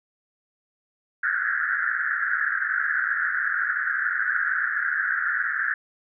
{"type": "band-pass noise", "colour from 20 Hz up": "pink", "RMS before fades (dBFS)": -25, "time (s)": [1.23, 5.74], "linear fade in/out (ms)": 5, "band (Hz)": [1400, 1800], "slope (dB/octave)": 96, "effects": []}